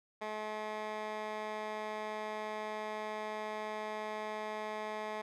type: tone with band-pass filter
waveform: 15% pulse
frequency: 214.2 Hz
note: A3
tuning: 46 cents flat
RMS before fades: -40 dBFS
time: 0.21-5.22 s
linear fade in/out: 10 ms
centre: 1200 Hz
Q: 0.87
effects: none